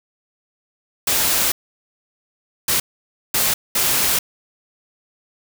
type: noise bursts at uneven times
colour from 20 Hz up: white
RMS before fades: -18 dBFS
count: 4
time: 1.07-1.52 / 2.68-2.8 / 3.34-3.54 / 3.75-4.19 s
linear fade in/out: 5 ms
effects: none